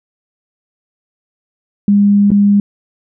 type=tone with dropouts; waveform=sine; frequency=202.8 Hz; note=G#3; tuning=41 cents flat; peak=-6 dBFS; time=1.88-2.6 s; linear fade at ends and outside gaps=2 ms; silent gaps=2.305-2.316 s; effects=none